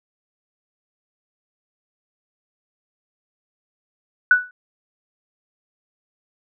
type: tone with exponential decay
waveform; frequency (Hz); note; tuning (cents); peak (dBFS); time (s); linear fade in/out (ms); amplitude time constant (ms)
sine; 1481; F#6; +1; -6; 4.31-4.51; 2; 42
effects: none